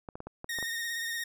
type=clicks; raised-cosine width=1 ms; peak=-26 dBFS; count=7; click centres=0.088 / 0.155 / 0.204 / 0.27 / 0.444 / 0.587 / 0.627 s
type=tone with vibrato; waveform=sawtooth; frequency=1853 Hz; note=A#6; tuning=11 cents flat; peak=-29 dBFS; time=0.49-1.24 s; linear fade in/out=5 ms; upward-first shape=sine; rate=17 Hz; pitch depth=32 cents each way
effects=none